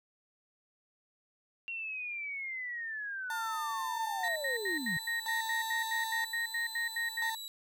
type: linear sweep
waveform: sine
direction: down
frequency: 2755 to 146.83 Hz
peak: -36 dBFS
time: 1.68-4.97 s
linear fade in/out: 0 ms
type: tone with tremolo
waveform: 35% pulse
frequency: 896 Hz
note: A5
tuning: 31 cents sharp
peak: -34 dBFS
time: 3.3-7.35 s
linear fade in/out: 2 ms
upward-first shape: square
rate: 0.51 Hz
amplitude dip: 80%
type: tone bursts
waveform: sine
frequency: 1864.7 Hz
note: A#6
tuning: in tune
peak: -31 dBFS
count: 15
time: 4.23-7.3 s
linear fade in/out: 5 ms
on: 130 ms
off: 80 ms
type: tone with vibrato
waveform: sawtooth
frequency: 3951 Hz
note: B7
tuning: in tune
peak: -38 dBFS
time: 4.24-7.48 s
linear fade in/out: 0 ms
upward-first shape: triangle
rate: 0.51 Hz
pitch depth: 33 cents each way
effects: none